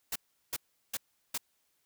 white noise bursts, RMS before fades -34 dBFS, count 4, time 0.12-1.378 s, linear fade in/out 5 ms, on 37 ms, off 370 ms, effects white hiss -75 dBFS RMS until 1.85 s

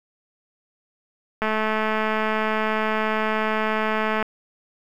click train, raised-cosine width 0.5 ms, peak -9 dBFS, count 610, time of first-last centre 1.42-4.226 s, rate 217 Hz, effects 8-bit

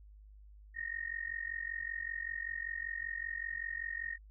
sine tone with amplitude modulation, 1855 Hz, A#6, 9 cents flat, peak -33 dBFS, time 0.74-4.18 s, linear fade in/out 50 ms, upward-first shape sine, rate 45.2 Hz, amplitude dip 90%, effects added 51 Hz sine -53 dBFS peak until 4.3 s

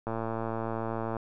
click train, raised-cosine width 1 ms, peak -19 dBFS, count 125, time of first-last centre 0.07-1.167 s, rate 113 Hz, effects none

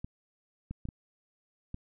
clicks, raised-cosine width 5 ms, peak -25 dBFS, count 5, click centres 0.045 / 0.71 / 0.854 / 0.888 / 1.744 s, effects none

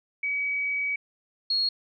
sine tone pair in turn, 2272 / 4303 Hz, C#7 / C8, +42 / +48 cents, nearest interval major seventh, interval 1106 cents, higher second, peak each -25 / -22 dBFS, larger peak second, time 0.23-0.96 / 1.5-1.69 s, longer first, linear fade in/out 5 ms, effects none

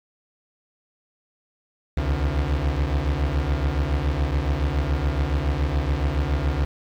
35% pulse beating tone pair, 67.1 / 74.2 Hz, C2 / D2, +44 / +18 cents, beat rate 7.1 Hz, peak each -22 dBFS, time 1.97-6.65 s, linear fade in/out 5 ms, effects low-pass 4000 Hz 12 dB/octave + 8-bit

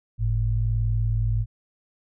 sine tone pair together, 48.69 / 109.9 Hz, G1 / A2, -11 / -2 cents, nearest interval octave + major second, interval 1409 cents, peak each -24 / -22 dBFS, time 0.18-1.46 s, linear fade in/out 50 ms, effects none

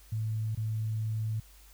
sine tone with dropouts, 109.8 Hz, A2, 3 cents flat, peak -29 dBFS, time 0.12-1.4 s, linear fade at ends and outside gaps 5 ms, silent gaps 0.55-0.573 s, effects added 50 Hz sine -54 dBFS peak until 1.73 s + white hiss -59 dBFS RMS until 1.73 s

